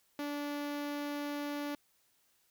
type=tone with notch filter; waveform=sawtooth; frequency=290.2 Hz; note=D4; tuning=21 cents flat; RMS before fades=-38 dBFS; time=0.19-1.75 s; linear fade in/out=2 ms; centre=8200 Hz; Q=1.3; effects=white hiss -72 dBFS RMS until 2.5 s